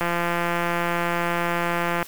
click train, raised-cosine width 0.5 ms, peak -9 dBFS, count 348, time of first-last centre 0.01-2.027 s, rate 172 Hz, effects white hiss -43 dBFS RMS until 2.07 s

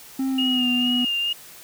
triangle tone with pitch glide, 266 to 246.8 Hz, C4 to B3, +29 to -1 cents, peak -19 dBFS, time 0.19-1.05 s, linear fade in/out 5 ms, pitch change -130 cents, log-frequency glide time 0.3-0.68 s
sine tone with vibrato, 2842 Hz, F7, 30 cents sharp, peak -21 dBFS, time 0.38-1.33 s, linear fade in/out 5 ms, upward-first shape sine, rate 2.2 Hz, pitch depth 32 cents each way
effects white hiss -44 dBFS RMS until 1.63 s

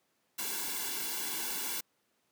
white noise with comb filter, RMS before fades -36 dBFS, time 0.38-1.81 s, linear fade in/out 10 ms, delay 1.6 ms, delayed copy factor -0.95, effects pink hiss -75 dBFS RMS until 2.31 s + high-pass 200 Hz 12 dB/octave

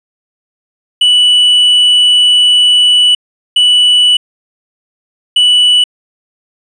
triangle tone bursts at uneven times, 2960 Hz, F#7, in tune, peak -3 dBFS, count 3, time 1.01-3.15 / 3.56-4.17 / 5.36-5.84 s, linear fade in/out 5 ms, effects resampled to 22050 Hz

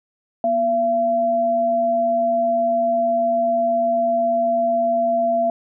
sine tone pair together, 241.2 / 677 Hz, B3 / E5, -41 / +46 cents, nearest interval octave + tritone, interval 1787 cents, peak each -27 / -16 dBFS, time 0.44-5.5 s, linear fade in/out 2 ms, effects none

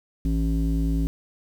square tone with low-pass filter, 55 Hz, A1, in tune, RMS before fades -23 dBFS, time 0.25-1.07 s, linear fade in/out 0 ms, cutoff 250 Hz, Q 3.8, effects 8-bit

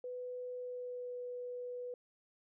sine tone with pitch glide, 497.7 to 492.8 Hz, B4 to B4, +13 to -4 cents, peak -40 dBFS, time 0.04-1.94 s, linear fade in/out 2 ms, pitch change -17 cents, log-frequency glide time 0.53-1.17 s, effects none

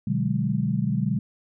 sine chord, G# half-diminished seventh, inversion first, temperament just, 124.59 / 149.51 / 186.89 / 207.7 Hz, B2 / D3 / F#3 / G#3, +16 / +31 / +18 / 0 cents, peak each -27 dBFS, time 0.07-1.19 s, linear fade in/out 5 ms, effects none

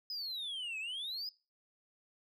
sine exponential two-way sweep, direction down then up, 5090 to 2507 to 5090 Hz, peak -35 dBFS, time 0.1-1.29 s, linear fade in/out 2 ms, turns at 0.79 s, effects noise-tail reverb RT60 0.3 s tail -22 dB re dry + tanh soft clip ceiling -37 dBFS

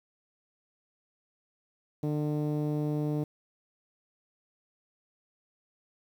10% pulse tone with low-pass filter, 150 Hz, D3, 37 cents sharp, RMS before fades -30 dBFS, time 2.03-3.24 s, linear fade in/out 5 ms, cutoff 330 Hz, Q 0.76, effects 9-bit

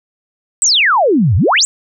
sine exponential two-way sweep, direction down then up, 8372 to 82.41 to 8372 Hz, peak -8 dBFS, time 0.62-1.65 s, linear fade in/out 0 ms, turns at 1.36 s, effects none

